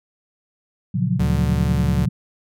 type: chord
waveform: sine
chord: Gb major seventh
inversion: first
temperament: equal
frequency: 116.54 / 138.59 / 174.61 / 185 Hz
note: Bb2 / Db3 / F3 / Gb3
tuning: 0 / 0 / 0 / 0 cents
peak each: -23 dBFS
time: 0.94-2.09 s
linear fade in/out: 10 ms
type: tone with pitch glide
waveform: 45% pulse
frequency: 73.8 to 72.91 Hz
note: D2 to D2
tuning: +9 to -12 cents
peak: -21 dBFS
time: 1.19-2.06 s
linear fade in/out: 10 ms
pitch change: -21 cents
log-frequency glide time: 1.61-1.84 s
effects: none